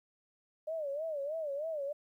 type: tone with vibrato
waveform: sine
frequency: 601 Hz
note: D5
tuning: 40 cents sharp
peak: -34 dBFS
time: 0.67-1.93 s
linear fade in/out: 10 ms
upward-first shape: sine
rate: 3.2 Hz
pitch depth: 150 cents each way
effects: 12-bit